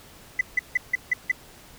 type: tone bursts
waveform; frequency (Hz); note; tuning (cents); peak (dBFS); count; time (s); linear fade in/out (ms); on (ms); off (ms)
sine; 2004; B6; +25; -16; 6; 0.39-1.316; 5; 21; 160
effects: tanh soft clip ceiling -13 dBFS + pink hiss -49 dBFS RMS until 1.78 s